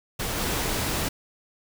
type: noise with level steps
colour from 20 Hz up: pink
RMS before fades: -29 / -27 dBFS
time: 0.19-1.09 s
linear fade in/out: 10 ms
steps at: 0.37 s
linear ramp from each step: 20 ms
effects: none

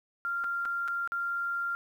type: tone with dropouts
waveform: sine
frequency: 1389 Hz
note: F6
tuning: 10 cents flat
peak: -29 dBFS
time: 0.25-1.75 s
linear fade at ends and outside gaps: 0 ms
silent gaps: 0.439-0.443 / 0.652-0.656 / 0.878-0.883 / 1.075-1.12 s
effects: 10-bit

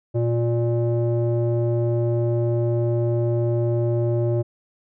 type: tone with low-pass filter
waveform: square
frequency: 117.9 Hz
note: A#2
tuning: 20 cents sharp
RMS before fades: -21 dBFS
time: 0.14-4.43 s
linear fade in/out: 20 ms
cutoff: 490 Hz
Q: 8.4
effects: none

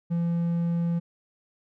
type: tone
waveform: triangle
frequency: 170 Hz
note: F3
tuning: 46 cents flat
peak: -21 dBFS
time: 0.1-1 s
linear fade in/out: 20 ms
effects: none

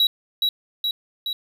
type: tone with echo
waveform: triangle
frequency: 3885 Hz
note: B7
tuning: 29 cents flat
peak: -13 dBFS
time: 0-0.07 s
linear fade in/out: 2 ms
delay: 420 ms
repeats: 3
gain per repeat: -3 dB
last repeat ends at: 1.33 s
effects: none

